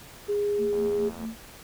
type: tone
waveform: sine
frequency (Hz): 410.8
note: G#4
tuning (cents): -19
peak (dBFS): -23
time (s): 0.28-1.1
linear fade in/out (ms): 20
type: tone with tremolo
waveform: sine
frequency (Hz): 224.7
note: A3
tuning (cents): +37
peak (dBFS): -30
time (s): 0.57-1.38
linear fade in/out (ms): 50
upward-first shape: sine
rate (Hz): 4.7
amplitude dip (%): 85
type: click train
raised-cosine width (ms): 1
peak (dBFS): -28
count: 45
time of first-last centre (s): 0.73-1.251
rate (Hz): 84.5
effects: pink hiss -47 dBFS RMS until 1.63 s